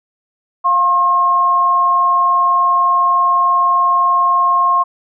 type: tone pair together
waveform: sine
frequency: 703.6 / 1073 Hz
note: F5 / C6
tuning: +13 / +43 cents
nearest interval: perfect fifth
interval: 730 cents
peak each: -21 / -10 dBFS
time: 0.64-4.84 s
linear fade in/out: 20 ms
effects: none